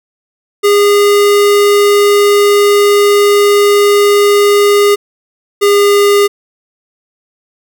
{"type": "tone pair in turn", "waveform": "square", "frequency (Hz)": [408.4, 406.3], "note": ["G#4", "G#4"], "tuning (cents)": [-29, -38], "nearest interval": "unison", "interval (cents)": 9, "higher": "first", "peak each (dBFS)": -6, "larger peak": "neither", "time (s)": [[0.63, 4.96], [5.61, 6.28]], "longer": "first", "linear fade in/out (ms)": 20, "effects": []}